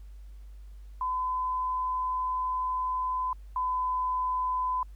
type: tone pair in turn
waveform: sine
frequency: 1014 / 1010 Hz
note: B5 / B5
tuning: +45 / +39 cents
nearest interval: unison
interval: 6 cents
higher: first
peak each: -27 / -26 dBFS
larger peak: second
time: 1.01-3.33 / 3.56-4.83 s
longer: first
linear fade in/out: 2 ms
effects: added 50 Hz sine -43 dBFS peak until 4.95 s + pink hiss -68 dBFS RMS until 4.95 s